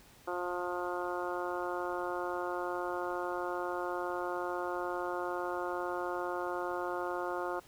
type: harmonic tone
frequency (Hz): 177.7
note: F3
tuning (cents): +30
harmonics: 2 / 3 / 4 / 5 / 6 / 7 / 8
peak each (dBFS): -38 / -40 / -41 / -42 / -43 / -43 / -44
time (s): 0.27-7.6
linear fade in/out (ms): 10
effects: pink hiss -59 dBFS RMS until 7.67 s